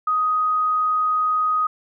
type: tone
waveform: sine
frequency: 1251 Hz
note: D#6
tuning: 9 cents sharp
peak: -17 dBFS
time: 0.07-1.67 s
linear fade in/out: 5 ms
effects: none